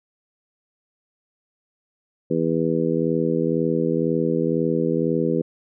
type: harmonic tone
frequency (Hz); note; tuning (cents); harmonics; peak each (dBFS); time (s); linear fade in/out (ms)
82; E2; -9; 2 / 3 / 4 / 5 / 6; -25 / -25 / -25 / -25 / -25; 2.3-5.42; 10
effects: none